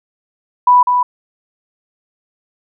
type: tone with echo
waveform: sine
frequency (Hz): 987.8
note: B5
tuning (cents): 0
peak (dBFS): -5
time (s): 0.67-0.83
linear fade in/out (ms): 5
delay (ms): 200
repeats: 1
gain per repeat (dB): -5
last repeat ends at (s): 1.03
effects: none